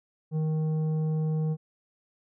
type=tone with tanh clipping; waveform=sine; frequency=156.5 Hz; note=D#3; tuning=10 cents sharp; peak=-26 dBFS; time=0.31-1.57 s; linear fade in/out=50 ms; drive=8 dB; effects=none